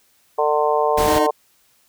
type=harmonic tone; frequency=150 Hz; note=D3; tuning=37 cents sharp; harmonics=3 / 4 / 5 / 6 / 7; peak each=-20 / -21 / -22 / -23 / -23 dBFS; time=0.38-1.31 s; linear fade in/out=10 ms
type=noise; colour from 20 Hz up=pink; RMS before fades=-24 dBFS; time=0.97-1.19 s; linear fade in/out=10 ms
type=tone; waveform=25% pulse; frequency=309.7 Hz; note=D#4; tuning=8 cents flat; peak=-16 dBFS; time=1.07-1.27 s; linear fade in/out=10 ms
effects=white hiss -59 dBFS RMS until 1.88 s

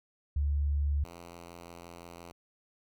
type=tone pair in turn; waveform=sine / 5% pulse; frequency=72 / 85.81 Hz; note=D2 / F2; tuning=-34 / -30 cents; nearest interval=minor third; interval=304 cents; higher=second; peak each=-26 / -35 dBFS; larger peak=first; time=0.36-1.04 / 1.04-2.32 s; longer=second; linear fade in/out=5 ms; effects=none

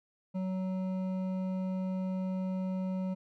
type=tone with hard clipping; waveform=triangle; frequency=187 Hz; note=F#3; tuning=19 cents sharp; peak=-33 dBFS; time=0.34-3.15 s; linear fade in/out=20 ms; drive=13 dB; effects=none

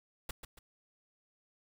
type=noise with echo; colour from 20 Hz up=pink; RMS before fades=-38 dBFS; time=0.29-0.31 s; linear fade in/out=5 ms; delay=140 ms; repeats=2; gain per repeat=-8 dB; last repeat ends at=0.59 s; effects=none

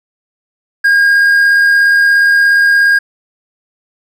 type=tone with amplitude modulation; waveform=triangle; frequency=1623 Hz; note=G#6; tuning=40 cents flat; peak=-3 dBFS; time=0.84-2.99 s; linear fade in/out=10 ms; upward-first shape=sine; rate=77 Hz; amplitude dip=25%; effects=none

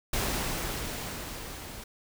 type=noise with level ramp; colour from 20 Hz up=pink; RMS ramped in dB=-29 to -43 dBFS; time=0.13-1.84 s; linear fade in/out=5 ms; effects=none

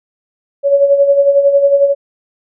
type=tone with tremolo; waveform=sine; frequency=561 Hz; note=C#5; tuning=21 cents sharp; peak=-4 dBFS; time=0.63-1.95 s; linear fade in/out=50 ms; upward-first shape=sine; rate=11 Hz; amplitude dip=60%; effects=none

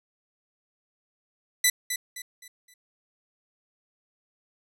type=tone with echo; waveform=10% pulse; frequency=1988 Hz; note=B6; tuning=11 cents sharp; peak=-9 dBFS; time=1.64-1.7 s; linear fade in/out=5 ms; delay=260 ms; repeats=4; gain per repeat=-9 dB; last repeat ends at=2.74 s; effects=none

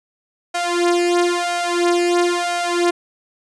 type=tone with flanger; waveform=sawtooth; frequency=349.2 Hz; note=F4; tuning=in tune; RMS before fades=-18 dBFS; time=0.54-2.91 s; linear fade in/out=10 ms; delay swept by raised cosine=1.3 to 3.3 ms; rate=1 Hz; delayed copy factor=+0.95; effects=resampled to 22050 Hz

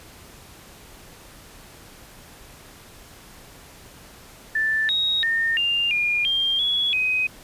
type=tone with pitch steps; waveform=sine; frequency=1764 / 3775 / 1824 / 2799 / 2421 / 3194 / 3371 / 2516 Hz; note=A6 / A#7 / A#6 / F7 / D#7 / G7 / G#7 / D#7; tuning=+4 / +21 / -38 / +3 / -48 / +32 / +25 / +19 cents; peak=-19 dBFS; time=4.55-7.27 s; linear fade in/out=5 ms; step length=340 ms; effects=pink hiss -46 dBFS RMS until 7.43 s + resampled to 32000 Hz

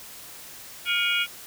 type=tone cluster; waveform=sine; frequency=1409 / 2244 / 2448 / 2871 / 3310 Hz; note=F6 / C#7 / D#7 / F7 / G#7; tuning=+15 / +21 / -29 / +47 / -6 cents; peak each=-28 dBFS; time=0.85-1.27 s; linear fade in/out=50 ms; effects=white hiss -43 dBFS RMS until 1.46 s

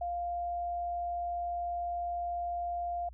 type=tone; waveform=sine; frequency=698.5 Hz; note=F5; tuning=in tune; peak=-32 dBFS; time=0.01-3.09 s; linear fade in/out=5 ms; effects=added 60 Hz sine -47 dBFS peak until 3.13 s

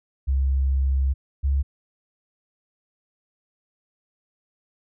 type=tone pair in turn; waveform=sine; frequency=67.2 / 69.01 Hz; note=C2 / C#2; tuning=+47 / -7 cents; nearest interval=unison; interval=46 cents; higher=second; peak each=-18 dBFS; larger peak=neither; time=0.27-1.14 / 1.43-1.63 s; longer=first; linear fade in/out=20 ms; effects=none

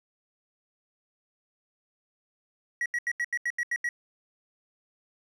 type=tone bursts; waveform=triangle; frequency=1917 Hz; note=A#6; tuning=48 cents sharp; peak=-24 dBFS; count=9; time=2.81-3.89 s; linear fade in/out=2 ms; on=48 ms; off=81 ms; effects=resampled to 32000 Hz

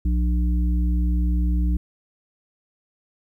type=harmonic tone; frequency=60 Hz; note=B1; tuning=49 cents flat; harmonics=1 / 3 / 5; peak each=-18 / -28 / -32 dBFS; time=0.05-1.77 s; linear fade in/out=5 ms; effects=10-bit

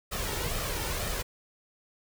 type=noise with flanger; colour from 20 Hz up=pink; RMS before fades=-32 dBFS; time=0.11-1.23 s; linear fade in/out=20 ms; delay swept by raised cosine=1.6 to 2.22 ms; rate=2.1 Hz; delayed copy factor=+0.55; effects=none

